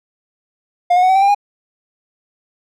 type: tone with pitch steps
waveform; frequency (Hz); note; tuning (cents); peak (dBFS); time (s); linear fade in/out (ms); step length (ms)
triangle; 708 / 725 / 742.3 / 760.1 / 778.3 / 797 / 816.1; F5 / F#5 / F#5 / F#5 / G5 / G5 / G#5; +23 / -35 / +5 / +46 / -13 / +28 / -31; -7; 0.9-1.348; 10; 64
effects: none